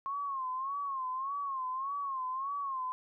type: tone with vibrato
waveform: sine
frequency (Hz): 1078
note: C#6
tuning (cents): -49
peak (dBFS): -33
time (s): 0.06-2.92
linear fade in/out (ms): 0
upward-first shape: sine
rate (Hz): 1.7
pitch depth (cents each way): 100
effects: none